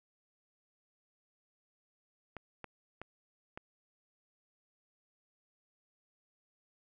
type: clicks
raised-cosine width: 0.5 ms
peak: -28 dBFS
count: 4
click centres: 2.367 / 2.643 / 3.016 / 3.575 s
effects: none